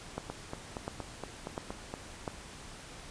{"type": "two click trains", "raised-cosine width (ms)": 1, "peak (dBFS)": [-23, -20], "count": [8, 4], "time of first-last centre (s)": [[0.3, 1.939], [0.18, 2.278]], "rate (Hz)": [4.27, 1.43], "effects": ["pink hiss -48 dBFS RMS until 3.1 s", "resampled to 22050 Hz"]}